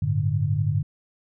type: chord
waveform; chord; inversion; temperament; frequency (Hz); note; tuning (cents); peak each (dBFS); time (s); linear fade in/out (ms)
sine; G suspended second; none; equal; 98 / 110 / 146.83; G2 / A2 / D3; 0 / 0 / 0; -25 / -25 / -24; 0.02-0.83; 5
effects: none